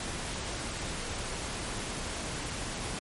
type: noise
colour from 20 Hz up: pink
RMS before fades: -36 dBFS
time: 0-2.99 s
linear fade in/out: 2 ms
effects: MP3 48 kbps